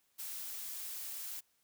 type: noise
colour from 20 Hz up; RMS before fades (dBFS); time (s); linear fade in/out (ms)
blue; -43; 0.18-1.41; 20
effects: white hiss -75 dBFS RMS until 1.63 s